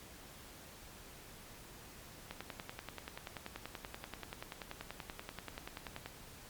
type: click train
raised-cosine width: 0.3 ms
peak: -26 dBFS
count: 40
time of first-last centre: 2.31-6.06 s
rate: 10.4 Hz
effects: pink hiss -54 dBFS RMS until 6.49 s + MP3 96 kbps